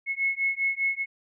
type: beating tone pair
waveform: sine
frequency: 2182 / 2187 Hz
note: C#7 / C#7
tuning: -28 / -24 cents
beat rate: 5 Hz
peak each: -27 dBFS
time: 0.06-1.06 s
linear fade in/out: 50 ms
effects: none